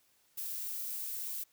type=noise; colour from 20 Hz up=violet; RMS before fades=-39 dBFS; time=0.37-1.44 s; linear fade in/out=10 ms; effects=white hiss -70 dBFS RMS until 1.52 s